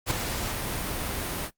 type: noise with ADSR envelope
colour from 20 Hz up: pink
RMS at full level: -24 dBFS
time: 0.06-1.51 s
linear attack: 50 ms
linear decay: 4 ms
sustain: -7 dB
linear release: 67 ms
effects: noise-tail reverb RT60 0.1 s tail -18 dB re dry + Opus 48 kbps